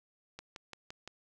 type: click train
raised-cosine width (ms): 0.2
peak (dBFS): -27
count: 5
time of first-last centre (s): 0.39-1.076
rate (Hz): 5.83
effects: none